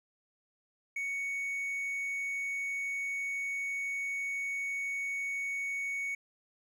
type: tone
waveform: triangle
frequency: 2227 Hz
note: C#7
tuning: 7 cents sharp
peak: -31 dBFS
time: 0.96-6.15 s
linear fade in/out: 5 ms
effects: none